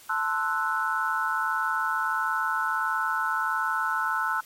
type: chord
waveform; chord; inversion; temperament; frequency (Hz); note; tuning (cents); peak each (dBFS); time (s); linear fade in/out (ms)
sine; F# half-diminished seventh; first; equal; 880 / 1046.5 / 1318.5 / 1480; A5 / C6 / E6 / F#6; 0 / 0 / 0 / 0; -31 / -32 / -28 / -28; 0.09-4.41; 10
effects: white hiss -51 dBFS RMS until 4.45 s + MP3 64 kbps